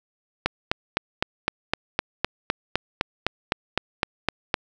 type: click train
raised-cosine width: 0.3 ms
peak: -4 dBFS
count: 17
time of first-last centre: 0.46-4.542 s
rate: 3.92 Hz
effects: none